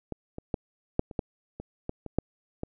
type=clicks; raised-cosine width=2 ms; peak=-20 / -24 / -14 / -9 / -27 / -14 / -24 / -18 / -24 / -10 / -19 dBFS; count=11; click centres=0.123 / 0.384 / 0.542 / 0.994 / 1.112 / 1.192 / 1.6 / 1.894 / 2.063 / 2.186 / 2.634 s; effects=none